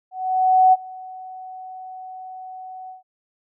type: tone with ADSR envelope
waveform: sine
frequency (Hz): 747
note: F#5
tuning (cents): +16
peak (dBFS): -9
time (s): 0.11-3.03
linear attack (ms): 620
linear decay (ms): 29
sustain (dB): -24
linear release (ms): 140
effects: none